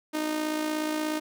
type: tone with amplitude modulation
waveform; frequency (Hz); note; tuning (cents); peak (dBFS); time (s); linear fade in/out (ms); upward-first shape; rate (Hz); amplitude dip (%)
sawtooth; 307.9; D#4; -18; -21; 0.13-1.2; 20; sine; 56.8; 50
effects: none